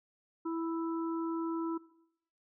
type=harmonic tone; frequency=329.6 Hz; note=E4; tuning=in tune; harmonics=1 / 3 / 4; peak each=-33 / -43 / -45 dBFS; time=0.45-1.78 s; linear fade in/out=10 ms; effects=noise-tail reverb RT60 0.8 s tail -20 dB re dry